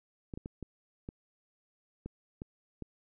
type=clicks; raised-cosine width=3 ms; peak=-27 dBFS; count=8; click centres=0.338 / 0.375 / 0.459 / 0.627 / 1.089 / 2.06 / 2.419 / 2.823 s; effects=none